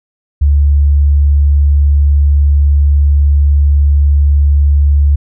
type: tone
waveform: sine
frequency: 71.8 Hz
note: D2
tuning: 39 cents flat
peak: -5 dBFS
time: 0.41-5.16 s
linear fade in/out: 10 ms
effects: none